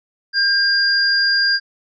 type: tone pair together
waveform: sine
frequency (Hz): 1601 / 4811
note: G6 / D8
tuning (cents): +36 / +41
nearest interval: octave + perfect fifth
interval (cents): 1905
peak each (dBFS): -16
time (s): 0.33-1.6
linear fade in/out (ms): 50
effects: none